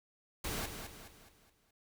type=noise with echo; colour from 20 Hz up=pink; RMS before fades=-38 dBFS; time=0.44-0.66 s; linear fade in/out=5 ms; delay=210 ms; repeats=5; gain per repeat=-7 dB; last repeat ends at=1.71 s; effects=none